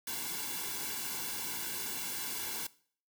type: noise with comb filter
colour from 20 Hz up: white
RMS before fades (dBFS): -38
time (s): 0.07-2.67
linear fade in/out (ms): 5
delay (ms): 1.6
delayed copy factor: -0.85
effects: noise-tail reverb RT60 0.5 s tail -20 dB re dry